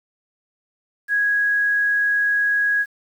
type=tone; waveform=sine; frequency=1658 Hz; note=G#6; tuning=3 cents flat; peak=-16 dBFS; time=1.08-2.86 s; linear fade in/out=50 ms; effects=8-bit